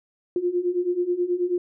sine beating tone pair, 349.2 / 358.5 Hz, F4 / F4, 0 / +45 cents, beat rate 9.3 Hz, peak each -26 / -23 dBFS, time 0.36-1.58 s, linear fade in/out 2 ms, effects none

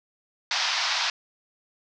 white band-pass noise, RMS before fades -26 dBFS, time 0.51-1.1 s, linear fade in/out 2 ms, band 700 to 5600 Hz, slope 48 dB/octave, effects none

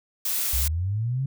blue noise, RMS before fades -26 dBFS, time 0.25-0.68 s, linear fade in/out 5 ms
sine linear sweep, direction up, 58.27 to 138.59 Hz, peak -23 dBFS, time 0.53-1.26 s, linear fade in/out 5 ms
effects none

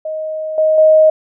sine tone with level steps, 626 Hz, D#5, 10 cents sharp, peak -19 / -9 / -5 dBFS, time 0.05-1.1 s, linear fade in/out 5 ms, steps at 0.58 / 0.78 s, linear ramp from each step 2 ms, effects none

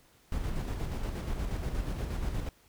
brown noise with tremolo, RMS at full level -32 dBFS, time 0.32-2.49 s, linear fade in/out 2 ms, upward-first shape square, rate 8.4 Hz, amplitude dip 35%, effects pink hiss -63 dBFS RMS until 2.68 s

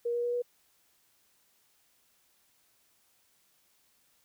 sine tone with pitch steps, 474.3 / 478.2 / 482 / 485.9 Hz, A#4 / A#4 / B4 / B4, +30 / +44 / -42 / -28 cents, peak -28 dBFS, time 0.05-0.422 s, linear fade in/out 10 ms, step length 93 ms, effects white hiss -69 dBFS RMS until 4.24 s

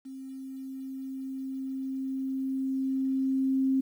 sine tone with level ramp, 265.8 Hz, C4, 27 cents sharp, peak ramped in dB -39 to -22 dBFS, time 0.05-3.81 s, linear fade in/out 10 ms, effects 10-bit

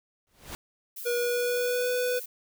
pink noise with exponential growth, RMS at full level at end -35 dBFS, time 0.27-0.55 s, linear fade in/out 0 ms, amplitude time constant 60 ms
violet noise, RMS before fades -39 dBFS, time 0.96-2.26 s, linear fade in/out 10 ms
square tone with pitch glide, 482.1 to 496.2 Hz, B4 to B4, -42 to +8 cents, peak -26 dBFS, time 1.05-2.2 s, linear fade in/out 20 ms, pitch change +50 cents, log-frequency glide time 1.17-1.91 s
effects none

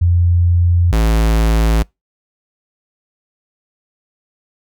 sine / square tone pair in turn, 87 / 55.03 Hz, F2 / A1, -6 / +1 cents, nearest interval minor sixth, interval 793 cents, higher first, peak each -9 / -11 dBFS, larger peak first, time 0.01-0.92 / 0.92-1.83 s, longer neither, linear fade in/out 10 ms, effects noise-tail reverb RT60 0.2 s tail -26 dB re dry

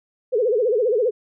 sine tone with vibrato, 460.6 Hz, A#4, 21 cents flat, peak -16 dBFS, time 0.32-1.11 s, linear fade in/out 20 ms, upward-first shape sine, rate 15 Hz, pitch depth 200 cents each way, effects none

